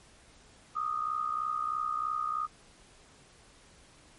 sine tone with amplitude modulation, 1237 Hz, D#6, 10 cents flat, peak -26 dBFS, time 0.75-2.47 s, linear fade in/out 20 ms, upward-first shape sine, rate 63.1 Hz, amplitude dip 75%, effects pink hiss -58 dBFS RMS until 4.18 s + MP3 48 kbps

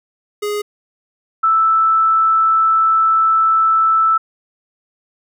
square / sine tone pair in turn, 415.3 / 1318.5 Hz, G#4 / E6, 0 / 0 cents, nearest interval octave + minor sixth, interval 2000 cents, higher second, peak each -19 / -10 dBFS, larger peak second, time 0.42-0.62 / 1.43-4.18 s, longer second, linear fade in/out 10 ms, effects none

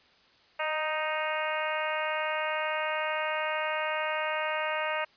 harmonic tone with a mistuned harmonic, 311.1 Hz, D#4, in tune, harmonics 2 / 3 / 4 / 5 / 6 / 7 / 8 / 9, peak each -33 / -35 / -36 / -37 / -38 / -38 / -39 / -40 dBFS, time 0.59-5.05 s, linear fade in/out 10 ms, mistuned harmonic 2, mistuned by -19 cents, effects white hiss -61 dBFS RMS until 5.16 s + resampled to 11025 Hz

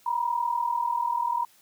sine tone pair together, 947 / 987.2 Hz, A#5 / B5, +27 / -1 cents, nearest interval minor second, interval 72 cents, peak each -26 / -28 dBFS, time 0.06-1.45 s, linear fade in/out 5 ms, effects white hiss -59 dBFS RMS until 1.61 s + high-pass 80 Hz 12 dB/octave

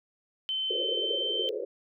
sine tone with pitch glide, 3075 to 3104 Hz, G7 to G7, -34 to -18 cents, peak -28 dBFS, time 0.49-1.49 s, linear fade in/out 0 ms, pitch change +16 cents, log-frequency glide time 0.76-1.27 s
white band-pass noise, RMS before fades -34 dBFS, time 0.7-1.65 s, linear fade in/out 10 ms, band 350 to 550 Hz, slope 96 dB/octave
effects none

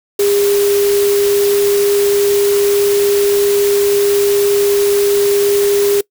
sine tone in noise, 405 Hz, G#4, 43 cents flat, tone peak -10 dBFS, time 0.19-6.01 s, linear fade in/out 5 ms, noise white, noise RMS -22 dBFS, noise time 0.19-6.01 s, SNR +9 dB, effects noise-tail reverb RT60 0.1 s tail -23 dB re dry

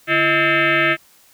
sine tone with frequency modulation, 146.83 Hz, D3, in tune, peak -13 dBFS, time 0.07-0.97 s, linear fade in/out 50 ms, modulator 484 Hz, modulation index 5.1, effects white hiss -52 dBFS RMS until 1.33 s

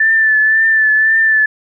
sine tone with vibrato, 1760 Hz, A6, in tune, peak -8 dBFS, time 0-1.46 s, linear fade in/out 5 ms, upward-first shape triangle, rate 1.9 Hz, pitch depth 36 cents each way, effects none

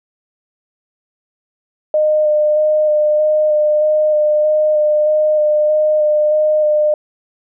sine tone with vibrato, 608 Hz, D#5, 40 cents flat, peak -10 dBFS, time 1.94-6.94 s, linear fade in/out 2 ms, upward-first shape square, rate 1.6 Hz, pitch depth 12 cents each way, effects none

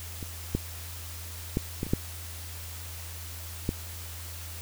clicks, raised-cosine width 3 ms, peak -25 / -13 / -12 / -16 / -24 / -10 / -13 dBFS, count 7, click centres 0.228 / 0.55 / 1.571 / 1.831 / 1.866 / 1.935 / 3.691 s, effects added 84 Hz sine -40 dBFS peak until 4.61 s + white hiss -43 dBFS RMS until 4.61 s

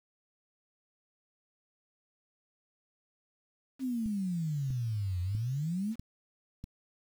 sine exponential two-way sweep, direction down then up, 270 to 87.31 to 235.7 Hz, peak -30 dBFS, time 3.79-5.96 s, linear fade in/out 50 ms, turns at 5.21 s
click train, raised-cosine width 5 ms, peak -29 dBFS, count 5, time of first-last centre 4.06-6.641 s, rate 1.55 Hz
effects 9-bit

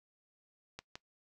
clicks, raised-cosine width 0.2 ms, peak -26 dBFS, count 2, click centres 0.79 / 0.955 s, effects noise-tail reverb RT60 0.1 s tail -21 dB re dry

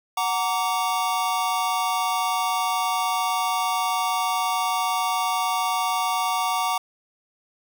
square chord, Gb augmented, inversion none, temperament just, 740 / 925 / 1156.2 Hz, Gb5 / Bb5 / D6, 0 / -14 / -27 cents, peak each -27 dBFS, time 0.17-6.78 s, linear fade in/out 5 ms, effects none

